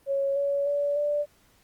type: tone with pitch steps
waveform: sine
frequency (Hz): 552 / 563.3 / 574.8 / 586.5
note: C#5 / C#5 / D5 / D5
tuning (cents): -7 / +28 / -37 / -2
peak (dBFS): -23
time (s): 0.06-1.26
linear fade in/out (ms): 50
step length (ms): 300
effects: pink hiss -62 dBFS RMS until 1.63 s + Opus 32 kbps